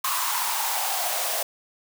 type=noise with high-pass filter sweep; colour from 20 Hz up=white; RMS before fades=-26 dBFS; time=0.04-1.43 s; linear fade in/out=5 ms; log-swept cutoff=1100 to 620 Hz; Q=6.5; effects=none